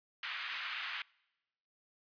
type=band-pass noise; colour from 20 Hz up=white; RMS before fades=-41 dBFS; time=0.23-1.02 s; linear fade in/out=2 ms; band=1200 to 3200 Hz; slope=24 dB/octave
type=noise with exponential decay; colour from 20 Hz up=blue; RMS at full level=-40 dBFS; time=0.52-0.87 s; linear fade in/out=0 ms; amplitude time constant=74 ms
effects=noise-tail reverb RT60 1.0 s tail -26 dB re dry + resampled to 11025 Hz